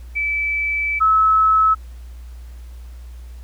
sine tone pair in turn, 2310 / 1296.4 Hz, D7 / E6, -29 / -29 cents, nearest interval minor seventh, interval 1000 cents, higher first, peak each -18 / -11 dBFS, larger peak second, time 0.15-1 / 1-1.75 s, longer first, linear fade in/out 20 ms, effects added 60 Hz sine -33 dBFS peak until 3.43 s + pink hiss -53 dBFS RMS until 3.43 s

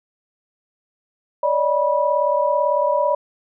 sine tone cluster, 569 / 607 / 976 Hz, C#5 / D#5 / B5, +45 / -43 / -21 cents, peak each -20 dBFS, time 1.43-3.15 s, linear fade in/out 5 ms, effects none

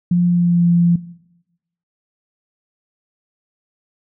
sine tone with pitch glide, 175.7 to 172.18 Hz, F3 to F3, +11 to -24 cents, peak -11 dBFS, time 0.11-0.96 s, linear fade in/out 5 ms, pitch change -35 cents, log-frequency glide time 0.22-0.66 s, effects noise-tail reverb RT60 0.9 s tail -18 dB re dry

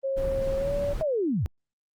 sine tone with pitch glide, 540 to 570.8 Hz, C#5 to D5, -45 to -49 cents, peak -25 dBFS, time 0.03-0.94 s, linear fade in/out 20 ms, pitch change +96 cents, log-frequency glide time 0.56-0.74 s
brown noise, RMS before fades -32 dBFS, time 0.16-1.03 s, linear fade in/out 20 ms
sine linear sweep, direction down, 654 to 65.41 Hz, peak -23 dBFS, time 1.01-1.46 s, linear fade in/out 0 ms
effects Opus 32 kbps

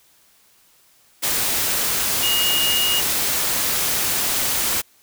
sine tone in noise, 2863 Hz, F7, 42 cents sharp, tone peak -19 dBFS, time 2.22-3.01 s, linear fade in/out 20 ms, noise white, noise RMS -21 dBFS, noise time 1.22-4.82 s, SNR -1 dB, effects white hiss -56 dBFS RMS until 5.02 s

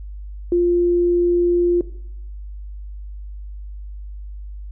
sine tone, 349.2 Hz, F4, in tune, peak -13 dBFS, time 0.52-1.81 s, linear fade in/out 2 ms, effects noise-tail reverb RT60 0.7 s tail -17 dB re dry + added 50 Hz sine -30 dBFS peak until 4.71 s

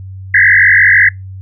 sine tone with frequency modulation, 1833 Hz, A#6, 30 cents flat, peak -4 dBFS, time 0.34-1.09 s, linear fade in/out 5 ms, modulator 46 Hz, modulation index 5, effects noise-tail reverb RT60 0.2 s tail -26 dB re dry + added 95 Hz sine -25 dBFS peak until 1.41 s

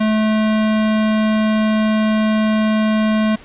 square tone, 216.5 Hz, A3, 28 cents flat, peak -14 dBFS, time 0-3.36 s, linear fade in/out 10 ms, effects pink hiss -41 dBFS RMS until 3.44 s + resampled to 8000 Hz

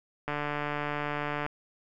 click train, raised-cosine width 0.5 ms, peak -17 dBFS, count 175, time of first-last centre 0.28-1.464 s, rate 147 Hz, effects none

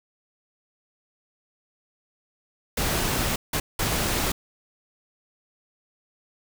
pink noise bursts at uneven times, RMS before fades -25 dBFS, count 3, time 2.77-3.36 / 3.53-3.6 / 3.79-4.32 s, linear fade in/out 5 ms, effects none

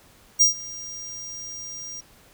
square tone with ADSR envelope, 5700 Hz, F8, 34 cents sharp, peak -12 dBFS, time 0.39-2.01 s, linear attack 24 ms, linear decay 120 ms, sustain -22 dB, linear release 12 ms, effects pink hiss -54 dBFS RMS until 2.33 s

